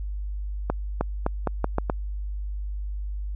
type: accelerating click train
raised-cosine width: 1 ms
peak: -9 dBFS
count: 7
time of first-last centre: 0.7-1.899 s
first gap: 310 ms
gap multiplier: 0.82
effects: added 50 Hz sine -28 dBFS peak until 3.35 s